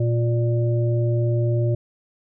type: harmonic tone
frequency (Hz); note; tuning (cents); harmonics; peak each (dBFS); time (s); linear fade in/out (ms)
117.9; A#2; +20; 1 / 3 / 5; -18 / -27 / -29; 0-1.75; 5
effects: none